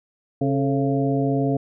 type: harmonic tone with a mistuned harmonic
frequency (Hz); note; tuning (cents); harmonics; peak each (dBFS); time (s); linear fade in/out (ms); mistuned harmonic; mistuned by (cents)
136.7; C#3; -24; 1 / 2 / 3 / 4 / 5; -23 / -22 / -26 / -31 / -28; 0.41-1.57; 5; 3; +92
effects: none